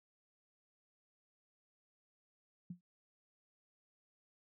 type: tone with exponential decay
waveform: sine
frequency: 176.8 Hz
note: F3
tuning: 22 cents sharp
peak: -39 dBFS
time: 2.7-2.81 s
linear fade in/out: 5 ms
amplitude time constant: 22 ms
effects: high-pass 100 Hz 12 dB/octave